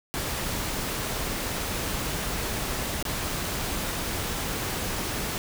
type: noise with dropouts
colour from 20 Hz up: pink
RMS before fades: -30 dBFS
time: 0.14-5.38 s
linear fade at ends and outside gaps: 0 ms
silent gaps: 3.026-3.052 s
effects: none